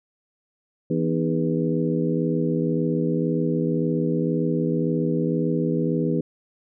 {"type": "harmonic tone with a mistuned harmonic", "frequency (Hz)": 81.9, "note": "E2", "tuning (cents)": -11, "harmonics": [2, 3, 4, 5, 6], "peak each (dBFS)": [-24, -26, -27, -28, -29], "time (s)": [0.9, 6.21], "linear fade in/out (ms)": 5, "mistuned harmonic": 4, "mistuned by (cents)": -82, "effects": []}